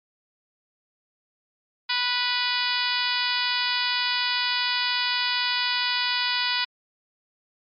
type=harmonic tone; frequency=492.1 Hz; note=B4; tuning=6 cents flat; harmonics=2 / 3 / 4 / 5 / 6 / 7 / 8 / 9 / 10; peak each=-31 / -31 / -31 / -31 / -31 / -31 / -31 / -31 / -31 dBFS; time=1.89-6.65 s; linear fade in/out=10 ms; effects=MP3 48 kbps